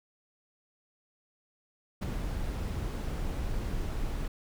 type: noise with ADSR envelope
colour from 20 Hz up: brown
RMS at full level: -27 dBFS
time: 2.01-4.28 s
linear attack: 19 ms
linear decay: 11 ms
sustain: -6 dB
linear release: 5 ms
effects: none